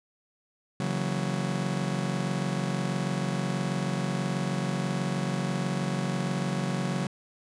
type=chord; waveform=40% pulse; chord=F# dominant seventh; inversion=second; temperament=just; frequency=138.75 / 166.5 / 185 / 231.2 Hz; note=C#3 / E3 / F#3 / A#3; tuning=+2 / +18 / 0 / -14 cents; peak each=-31 / -34 / -30 / -36 dBFS; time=0.8-7.07 s; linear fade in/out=2 ms; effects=resampled to 22050 Hz